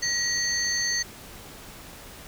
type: tone cluster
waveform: sine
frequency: 1908 / 4436 / 6270 Hz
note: A#6 / C#8 / G8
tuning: +40 / 0 / -1 cents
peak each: -28 dBFS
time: 0.02-1.03 s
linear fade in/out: 10 ms
effects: pink hiss -44 dBFS RMS until 2.27 s